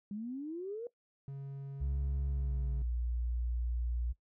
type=exponential sweep; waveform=sine; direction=up; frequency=198.3 to 489.4 Hz; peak=-37 dBFS; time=0.11-0.87 s; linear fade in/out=2 ms
type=tone; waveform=triangle; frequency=138 Hz; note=C#3; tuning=7 cents flat; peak=-38 dBFS; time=1.28-2.82 s; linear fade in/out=0 ms
type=tone with pitch glide; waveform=sine; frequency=67 to 59.69 Hz; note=C2 to A#1; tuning=+42 to +42 cents; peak=-31 dBFS; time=1.8-4.13 s; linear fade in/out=20 ms; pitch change=-200 cents; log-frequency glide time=2.28-2.75 s
effects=noise-tail reverb RT60 0.1 s tail -18 dB re dry + tanh soft clip ceiling -26 dBFS